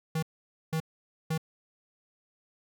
square tone bursts, 159.7 Hz, D#3, 45 cents sharp, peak -28 dBFS, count 3, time 0.15-1.378 s, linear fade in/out 5 ms, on 76 ms, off 500 ms, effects none

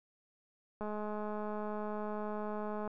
click train, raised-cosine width 1 ms, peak -27 dBFS, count 437, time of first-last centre 0.81-2.876 s, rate 211 Hz, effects none

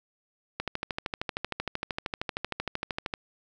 click train, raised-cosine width 0.3 ms, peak -14 dBFS, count 34, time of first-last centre 0.6-3.138 s, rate 13 Hz, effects none

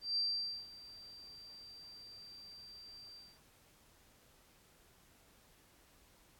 sine tone with ADSR envelope, 4699 Hz, D8, in tune, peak -31 dBFS, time 0.01-3.39 s, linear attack 160 ms, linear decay 490 ms, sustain -20 dB, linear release 230 ms, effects pink hiss -66 dBFS RMS until 6.39 s + AAC 64 kbps

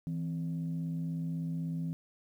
sine tone pair together, 164 / 260.3 Hz, E3 / C4, -9 / -9 cents, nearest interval minor sixth, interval 800 cents, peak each -32 / -40 dBFS, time 0.07-1.93 s, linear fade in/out 0 ms, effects tanh soft clip ceiling -27 dBFS + 11-bit

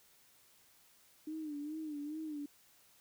sine tone with vibrato, 302.5 Hz, D#4, 49 cents flat, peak -39 dBFS, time 1.27-2.46 s, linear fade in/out 5 ms, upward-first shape sine, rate 2.4 Hz, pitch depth 83 cents each way, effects white hiss -66 dBFS RMS until 3 s

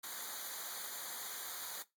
white noise with comb filter, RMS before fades -44 dBFS, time 0.03-1.83 s, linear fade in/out 10 ms, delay 0.37 ms, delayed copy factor -0.9, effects noise-tail reverb RT60 0.2 s tail -19 dB re dry + AAC 64 kbps

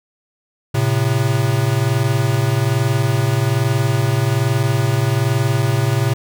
square tone pair together, 112.5 / 133.69 Hz, A2 / C3, +39 / +38 cents, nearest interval minor third, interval 299 cents, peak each -18 dBFS, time 0.74-6.14 s, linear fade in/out 10 ms, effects none

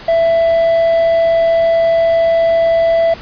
triangle tone, 664 Hz, E5, 12 cents sharp, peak -7 dBFS, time 0.08-3.14 s, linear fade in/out 5 ms, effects pink hiss -33 dBFS RMS until 3.21 s + resampled to 11025 Hz

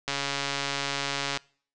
click train, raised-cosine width 0.2 ms, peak -11 dBFS, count 182, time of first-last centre 0.08-1.373 s, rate 140 Hz, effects noise-tail reverb RT60 0.5 s tail -24 dB re dry + resampled to 22050 Hz

